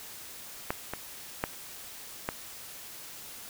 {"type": "clicks", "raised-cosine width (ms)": 0.5, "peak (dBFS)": [-13, -18, -12, -14], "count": 4, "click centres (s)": [0.705, 0.936, 1.439, 2.289], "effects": ["white hiss -45 dBFS RMS until 3.49 s"]}